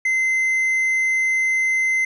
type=tone; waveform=triangle; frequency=2065 Hz; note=C7; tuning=23 cents flat; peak=-15 dBFS; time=0.05-2.05 s; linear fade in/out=5 ms; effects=resampled to 24000 Hz